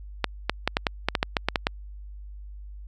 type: clicks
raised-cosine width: 0.3 ms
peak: -5 dBFS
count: 12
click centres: 0.243 / 0.496 / 0.676 / 0.769 / 0.868 / 1.086 / 1.152 / 1.229 / 1.368 / 1.486 / 1.558 / 1.669 s
effects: added 50 Hz sine -38 dBFS peak until 2.87 s